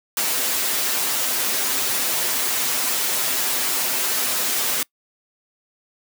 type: noise with comb filter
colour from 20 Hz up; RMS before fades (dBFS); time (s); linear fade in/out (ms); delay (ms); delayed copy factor
white; -22; 0.17-4.83; 2; 7.8; +1
effects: noise-tail reverb RT60 0.1 s tail -24 dB re dry + high-pass 200 Hz 12 dB/octave